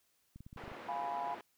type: clicks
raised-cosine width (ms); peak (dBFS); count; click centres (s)
5; -38; 8; 0.36 / 0.406 / 0.465 / 0.529 / 0.563 / 0.638 / 0.679 / 0.717
type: band-pass noise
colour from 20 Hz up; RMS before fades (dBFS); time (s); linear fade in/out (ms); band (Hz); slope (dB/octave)
pink; -49; 0.57-1.41; 2; 320 to 1900; 12
type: chord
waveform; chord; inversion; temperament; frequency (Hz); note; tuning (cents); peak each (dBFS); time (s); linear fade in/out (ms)
sine; F diminished; none; equal; 698.5 / 830.6 / 987.8; F5 / Ab5 / Cb6; 0 / 0 / 0; -40; 0.88-1.35; 10
effects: white hiss -75 dBFS RMS until 1.57 s